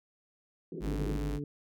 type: band-pass noise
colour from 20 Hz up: white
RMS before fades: -40 dBFS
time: 0.72-1.17 s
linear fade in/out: 2 ms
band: 150 to 420 Hz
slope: 48 dB/octave
type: tone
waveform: 45% pulse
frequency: 51 Hz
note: G#1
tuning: 31 cents flat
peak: -33 dBFS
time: 0.8-1.4 s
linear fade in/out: 50 ms
type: harmonic tone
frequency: 144.8 Hz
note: D3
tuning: 24 cents flat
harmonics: 1 / 2 / 3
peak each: -38 / -38 / -43 dBFS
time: 0.87-1.44 s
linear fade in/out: 2 ms
effects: none